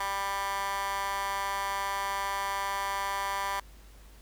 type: tone with high-pass filter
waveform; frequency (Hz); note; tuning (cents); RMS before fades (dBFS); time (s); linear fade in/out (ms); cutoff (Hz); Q
15% pulse; 197.5; G3; +13; -32; 0-3.6; 5; 1100; 6.1
effects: added 50 Hz sine -50 dBFS peak until 4.21 s + pink hiss -58 dBFS RMS until 4.21 s